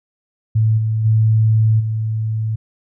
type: tone with level steps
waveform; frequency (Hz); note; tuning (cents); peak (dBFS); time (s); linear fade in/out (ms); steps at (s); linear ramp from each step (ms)
sine; 110.1; A2; +2; -11 / -15 / -10 / -17; 0.55-2.56; 10; 0.77 / 1.04 / 1.79; 20
effects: none